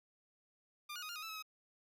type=tone with pitch steps; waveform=15% pulse; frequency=1198 / 1439 / 1249 / 1404 / 1246 / 1319 / 1289 / 1270 Hz; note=D6 / F#6 / D#6 / F6 / D#6 / E6 / E6 / D#6; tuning=+34 / -49 / +6 / +9 / +2 / +1 / -39 / +35 cents; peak=-37 dBFS; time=0.89-1.426 s; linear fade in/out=10 ms; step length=67 ms; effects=none